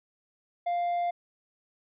triangle tone, 698.5 Hz, F5, in tune, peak -24 dBFS, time 0.66-1.11 s, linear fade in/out 10 ms, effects resampled to 8000 Hz

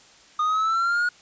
triangle linear sweep, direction up, 1222 to 1453 Hz, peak -18 dBFS, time 0.39-1.09 s, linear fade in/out 5 ms, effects white hiss -52 dBFS RMS until 1.21 s + resampled to 16000 Hz

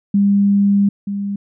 sine tone pair in turn, 200.6 / 200.6 Hz, G3 / G3, +40 / +40 cents, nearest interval unison, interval 0 cents, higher neither, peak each -10 / -19 dBFS, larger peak first, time 0.14-0.89 / 1.07-1.36 s, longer first, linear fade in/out 5 ms, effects none

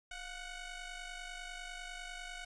15% pulse ring-modulated tone, 737 Hz, F#5, 7 cents flat, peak -34 dBFS, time 0.11-2.45 s, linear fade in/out 5 ms, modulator 762 Hz, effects resampled to 22050 Hz + 11-bit

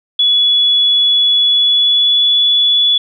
sine tone with pitch glide, 3401 to 3423 Hz, G#7 to A7, +40 to -48 cents, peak -8 dBFS, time 0.19-2.98 s, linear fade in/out 5 ms, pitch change +12 cents, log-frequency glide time 1.36-2.29 s, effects none

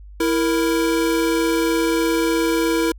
square tone pair together, 329.7 / 466.2 Hz, E4 / A#4, 0 / 0 cents, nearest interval tritone, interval 600 cents, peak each -19 / -22 dBFS, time 0.2-2.92 s, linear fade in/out 5 ms, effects added 50 Hz sine -37 dBFS peak until 2.98 s

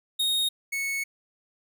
45% pulse tone pair in turn, 3727 / 2207 Hz, A#7 / C#7, -1 / -8 cents, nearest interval major sixth, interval 907 cents, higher first, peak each -23 / -27 dBFS, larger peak first, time 0.19-0.49 / 0.72-1.04 s, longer second, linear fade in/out 10 ms, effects none

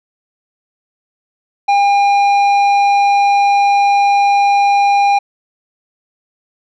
sine tone with tanh clipping, 805 Hz, G5, 46 cents sharp, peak -10 dBFS, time 1.68-5.19 s, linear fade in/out 10 ms, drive 10 dB, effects none

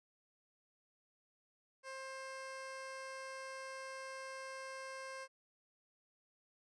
15% pulse tone, 530 Hz, C5, 22 cents sharp, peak -39 dBFS, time 1.83-5.28 s, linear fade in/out 50 ms, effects resampled to 22050 Hz

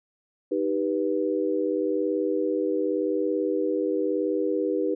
sine chord, Eb augmented, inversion none, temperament equal with one note detuned, 311.1 / 392 / 489.6 Hz, Eb4 / G4 / B4, 0 / 0 / -15 cents, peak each -27 dBFS, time 0.51-4.95 s, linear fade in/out 10 ms, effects none

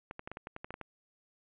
clicks, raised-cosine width 0.5 ms, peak -26 dBFS, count 11, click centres 0.111 / 0.194 / 0.275 / 0.316 / 0.371 / 0.471 / 0.564 / 0.645 / 0.706 / 0.741 / 0.813 s, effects resampled to 8000 Hz + 11-bit

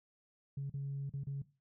sine tone with dropouts, 139 Hz, C#3, 5 cents sharp, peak -35 dBFS, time 0.57-1.42 s, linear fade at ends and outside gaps 5 ms, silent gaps 0.698-0.739 / 1.096-1.137 / 1.237-1.269 s, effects noise-tail reverb RT60 0.3 s tail -17 dB re dry + tanh soft clip ceiling -33 dBFS

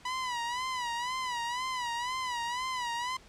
sawtooth tone with vibrato, 986 Hz, B5, 3 cents flat, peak -28 dBFS, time 0.05-3.17 s, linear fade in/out 5 ms, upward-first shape sine, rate 2 Hz, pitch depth 92 cents each way, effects pink hiss -56 dBFS RMS until 3.28 s + low-pass 7000 Hz 12 dB/octave

